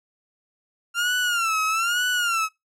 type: tone with vibrato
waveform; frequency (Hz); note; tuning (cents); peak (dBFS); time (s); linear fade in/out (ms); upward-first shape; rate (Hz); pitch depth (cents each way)
30% pulse; 1377; F6; -25; -18; 0.94-2.49; 50; sine; 1.1; 130
effects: noise-tail reverb RT60 0.2 s tail -25 dB re dry + low-pass 12000 Hz 12 dB/octave